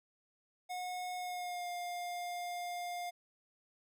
square tone with pitch glide, 726 to 706.1 Hz, F#5 to F5, -33 to +19 cents, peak -39 dBFS, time 0.69-3.11 s, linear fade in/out 20 ms, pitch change -48 cents, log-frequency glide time 1.17-1.69 s, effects none

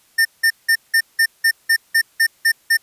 square tone bursts, 1808 Hz, A6, 47 cents sharp, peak -12 dBFS, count 11, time 0.18-2.772 s, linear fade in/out 10 ms, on 72 ms, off 180 ms, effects white hiss -56 dBFS RMS until 2.82 s + resampled to 32000 Hz

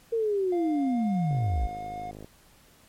sine linear sweep, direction down, 466.2 to 48.72 Hz, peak -23 dBFS, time 0.12-1.67 s, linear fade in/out 10 ms
triangle tone with pitch glide, 698.5 to 716.9 Hz, F5 to F5, 0 to +45 cents, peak -32 dBFS, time 0.52-2.11 s, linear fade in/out 5 ms, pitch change +45 cents, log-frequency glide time 0.63-1.25 s
click train, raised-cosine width 2 ms, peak -29 dBFS, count 50, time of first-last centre 1.31-2.245 s, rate 52.4 Hz
effects pink hiss -58 dBFS RMS until 2.88 s + MP3 64 kbps

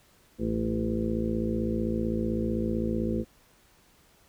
harmonic tone with a mistuned harmonic, 55.7 Hz, A1, 22 cents sharp, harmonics 1 / 2 / 3 / 4 / 6 / 7 / 8 / 9, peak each -35 / -36 / -38 / -29 / -33 / -36 / -42 / -36 dBFS, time 0.38-3.25 s, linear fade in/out 50 ms, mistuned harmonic 2, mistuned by -19 cents, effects pink hiss -61 dBFS RMS until 4.28 s

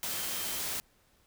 sine tone in noise, 3136 Hz, G7, in tune, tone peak -46 dBFS, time 0.11-0.59 s, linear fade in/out 0 ms, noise white, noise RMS -35 dBFS, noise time 0.03-0.8 s, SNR -14 dB, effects pink hiss -67 dBFS RMS until 1.26 s

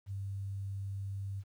sine tone with quantisation, 98.3 Hz, G2, 5 cents sharp, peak -36 dBFS, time 0.06-1.44 s, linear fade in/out 50 ms, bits 11, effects none

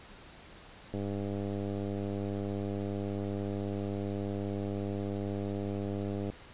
click train, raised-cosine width 2 ms, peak -23 dBFS, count 537, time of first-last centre 0.94-6.3 s, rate 100 Hz, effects pink hiss -52 dBFS RMS until 6.53 s + resampled to 8000 Hz

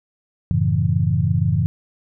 sine chord, F# minor seventh, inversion none, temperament equal, 92.5 / 110 / 138.59 / 164.81 Hz, F#2 / A2 / C#3 / E3, 0 / 0 / 0 / 0 cents, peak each -21 dBFS, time 0.51-1.66 s, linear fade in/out 0 ms, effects none

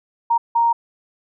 sine tone bursts at uneven times, 932.3 Hz, A#5, in tune, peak -13 dBFS, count 2, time 0.3-0.38 / 0.55-0.73 s, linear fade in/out 10 ms, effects none

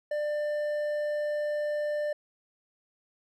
triangle tone with hard clipping, 595 Hz, D5, 22 cents sharp, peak -29 dBFS, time 0.11-2.13 s, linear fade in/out 5 ms, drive 9 dB, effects none

